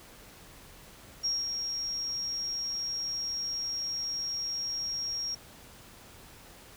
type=tone with ADSR envelope; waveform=sine; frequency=5588 Hz; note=F8; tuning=in tune; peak=-26 dBFS; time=1.23-5.35 s; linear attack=23 ms; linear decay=200 ms; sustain=-5 dB; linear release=7 ms; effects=pink hiss -52 dBFS RMS until 6.76 s